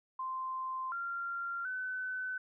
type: tone with pitch steps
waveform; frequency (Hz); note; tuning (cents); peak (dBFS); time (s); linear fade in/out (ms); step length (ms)
sine; 1042 / 1384 / 1511; C6 / F6 / F#6; -7 / -16 / +36; -35; 0.19-2.38; 5; 730
effects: none